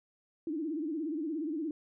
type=tone with vibrato; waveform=sine; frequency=311.1 Hz; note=D#4; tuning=in tune; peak=-32 dBFS; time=0.47-1.71 s; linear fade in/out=2 ms; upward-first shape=sine; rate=17 Hz; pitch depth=140 cents each way; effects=none